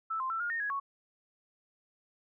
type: tone with pitch steps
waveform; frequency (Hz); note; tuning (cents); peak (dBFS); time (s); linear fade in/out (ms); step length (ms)
sine; 1318 / 1046 / 1335 / 1421 / 1839 / 1667 / 1109; E6 / C6 / E6 / F6 / A#6 / G#6 / C#6; -1 / -1 / +22 / +30 / -24 / +6 / 0; -31; 0.1-0.8; 10; 100
effects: none